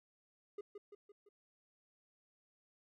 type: tone with echo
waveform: triangle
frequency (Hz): 409.3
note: G#4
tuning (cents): -25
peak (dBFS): -40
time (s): 0.58-0.61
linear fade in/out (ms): 5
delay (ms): 170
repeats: 4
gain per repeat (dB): -5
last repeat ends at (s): 1.29
effects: none